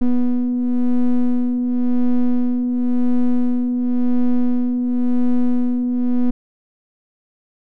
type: ring-modulated tone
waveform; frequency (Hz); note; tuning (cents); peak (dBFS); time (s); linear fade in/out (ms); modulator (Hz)
triangle; 123.47; B2; 0; -8; 0.01-6.31; 10; 123
effects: none